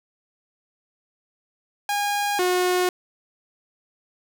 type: tone pair in turn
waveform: sawtooth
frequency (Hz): 817 / 362.3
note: G#5 / F#4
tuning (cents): -29 / -36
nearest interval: octave + major second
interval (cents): 1407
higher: first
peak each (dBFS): -18 / -15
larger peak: second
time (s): 1.89-2.39 / 2.39-2.89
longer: neither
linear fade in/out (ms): 2
effects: none